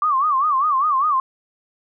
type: tone with vibrato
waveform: sine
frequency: 1141 Hz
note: C#6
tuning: 50 cents sharp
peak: -15 dBFS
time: 0.02-1.2 s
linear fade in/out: 2 ms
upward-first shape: sine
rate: 5 Hz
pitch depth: 160 cents each way
effects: none